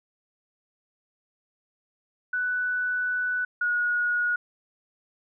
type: tone pair in turn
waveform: sine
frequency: 1488 / 1449.8 Hz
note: F#6 / F#6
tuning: +9 / -36 cents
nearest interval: unison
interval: 45 cents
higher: first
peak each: -24 / -22 dBFS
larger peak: second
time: 2.33-3.45 / 3.61-4.36 s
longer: first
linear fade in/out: 5 ms
effects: none